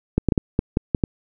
clicks, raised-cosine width 3 ms, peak -4 dBFS, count 8, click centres 0.18 / 0.287 / 0.322 / 0.378 / 0.591 / 0.771 / 0.948 / 1.038 s, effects none

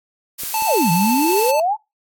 blue noise, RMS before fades -25 dBFS, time 0.38-1.52 s, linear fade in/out 20 ms
clicks, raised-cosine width 2 ms, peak -25 dBFS, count 2, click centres 0.435 / 0.623 s
square tone with vibrato, 880 Hz, A5, in tune, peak -19 dBFS, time 0.54-1.6 s, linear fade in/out 2 ms, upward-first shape triangle, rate 18 Hz, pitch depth 21 cents each way
sine exponential two-way sweep, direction down then up, 902 to 159.7 to 902 Hz, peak -15 dBFS, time 0.65-1.77 s, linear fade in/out 50 ms, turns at 0.91 s
effects noise-tail reverb RT60 0.2 s tail -22 dB re dry + AAC 64 kbps

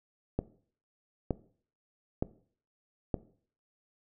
click train, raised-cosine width 2 ms, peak -15 dBFS, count 4, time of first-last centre 0.39-3.142 s, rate 1.09 Hz, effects noise-tail reverb RT60 0.5 s tail -18 dB re dry

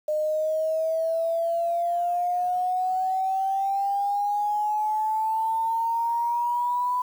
sine exponential sweep, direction up, 608 to 996 Hz, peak -22 dBFS, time 0.08-7.02 s, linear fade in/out 5 ms, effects 8-bit

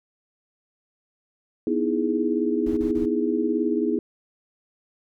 sine chord, E major seventh, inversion second, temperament equal, 246.9 / 311.1 / 329.6 / 415.3 Hz, B3 / D#4 / E4 / G#4, 0 / 0 / 0 / 0 cents, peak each -26 dBFS, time 1.67-3.99 s, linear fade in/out 2 ms
brown noise bursts, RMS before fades -37 dBFS, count 3, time 2.66-3.058 s, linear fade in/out 5 ms, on 110 ms, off 34 ms
effects none

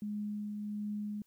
sine tone with tremolo, 208.5 Hz, G#3, 7 cents sharp, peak -34 dBFS, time 0.02-1.22 s, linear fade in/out 2 ms, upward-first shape triangle, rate 1.4 Hz, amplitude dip 30%, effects white hiss -74 dBFS RMS until 1.26 s

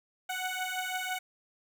15% pulse beating tone pair, 738 / 744 Hz, F#5 / F#5, -5 / +9 cents, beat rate 6 Hz, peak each -29 dBFS, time 0.29-1.19 s, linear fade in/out 10 ms, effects none

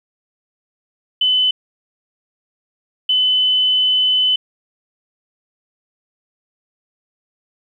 sine tone bursts at uneven times, 3020 Hz, F#7, 35 cents sharp, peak -12 dBFS, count 2, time 1.21-1.51 / 3.09-4.36 s, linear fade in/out 5 ms, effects 9-bit

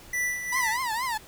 square tone with tremolo, 1974 Hz, B6, 1 cent flat, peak -25 dBFS, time 0.13-0.77 s, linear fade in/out 5 ms, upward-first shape sine, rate 2.6 Hz, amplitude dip 60%
30% pulse tone with vibrato, 955 Hz, A#5, 42 cents sharp, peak -24 dBFS, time 0.52-1.18 s, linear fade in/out 10 ms, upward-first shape triangle, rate 4.3 Hz, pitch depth 200 cents each way
effects pink hiss -49 dBFS RMS until 1.27 s

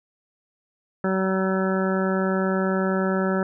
harmonic tone, 189.7 Hz, F#3, 43 cents sharp, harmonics 1 / 2 / 3 / 4 / 5 / 7 / 8 / 9, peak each -23 / -26 / -28 / -35 / -35 / -31 / -35 / -35 dBFS, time 1.04-3.43 s, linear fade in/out 2 ms, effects none

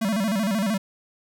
square tone with vibrato, 207.7 Hz, G#3, in tune, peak -22 dBFS, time 0.01-0.78 s, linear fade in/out 10 ms, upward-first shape square, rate 13 Hz, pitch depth 130 cents each way, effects none

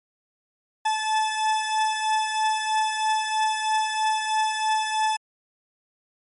40% pulse beating tone pair, 868 / 871.1 Hz, A5 / A5, -24 / -18 cents, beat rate 3.1 Hz, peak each -22 / -27 dBFS, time 0.85-5.17 s, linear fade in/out 10 ms, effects MP3 48 kbps

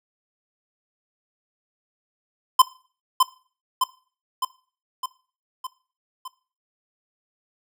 square tone with echo, 1030 Hz, C6, 28 cents flat, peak -10 dBFS, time 2.59-2.62 s, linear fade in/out 5 ms, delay 610 ms, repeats 6, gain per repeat -4 dB, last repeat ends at 6.28 s, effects noise-tail reverb RT60 0.4 s tail -19 dB re dry

